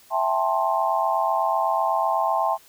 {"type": "chord", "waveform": "sine", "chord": "A minor seventh", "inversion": "second", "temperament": "just", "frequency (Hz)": [660, 792, 880, 1056], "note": ["E5", "G5", "A5", "C6"], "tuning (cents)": [2, 18, 0, 16], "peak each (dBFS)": -25, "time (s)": [0.1, 2.58], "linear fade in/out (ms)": 50, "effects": ["white hiss -53 dBFS RMS until 2.68 s"]}